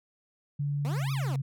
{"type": "tone with pitch glide", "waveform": "sine", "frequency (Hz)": [143.6, 136.25], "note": ["D3", "C#3"], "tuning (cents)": [-39, -29], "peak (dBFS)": -27, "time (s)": [0.59, 1.42], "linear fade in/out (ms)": 10, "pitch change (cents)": -90, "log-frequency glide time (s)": [0.95, 1.02]}
{"type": "exponential two-way sweep", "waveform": "15% pulse", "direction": "up then down", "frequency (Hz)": [220, 1318.5, 220], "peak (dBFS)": -31, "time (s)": [0.85, 1.36], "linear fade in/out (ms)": 0, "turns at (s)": 1.12}
{"effects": []}